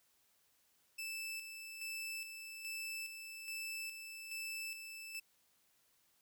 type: tone with tremolo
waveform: sawtooth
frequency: 2637 Hz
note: E7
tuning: in tune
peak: -38 dBFS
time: 0.98-5.2 s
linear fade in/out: 10 ms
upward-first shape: square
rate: 1.2 Hz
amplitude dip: 50%
effects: white hiss -74 dBFS RMS until 6.21 s